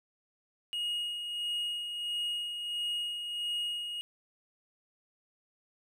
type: tone with tremolo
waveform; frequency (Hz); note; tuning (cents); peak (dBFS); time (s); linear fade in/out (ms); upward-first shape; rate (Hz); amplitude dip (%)
triangle; 2876; F#7; -50; -29; 0.73-4.01; 0; sine; 1.5; 45
effects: none